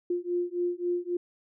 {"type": "beating tone pair", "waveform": "sine", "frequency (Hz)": [350.4, 354.1], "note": ["F4", "F4"], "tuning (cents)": [6, 24], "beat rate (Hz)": 3.7, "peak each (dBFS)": -30, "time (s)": [0.1, 1.17], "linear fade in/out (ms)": 5, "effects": []}